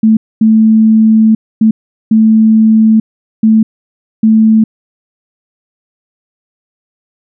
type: tone bursts at uneven times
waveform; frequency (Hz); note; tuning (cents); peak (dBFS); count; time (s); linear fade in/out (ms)
sine; 220; A3; 0; -3; 6; 0.03-0.17 / 0.41-1.35 / 1.61-1.71 / 2.11-3 / 3.43-3.63 / 4.23-4.64; 5
effects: none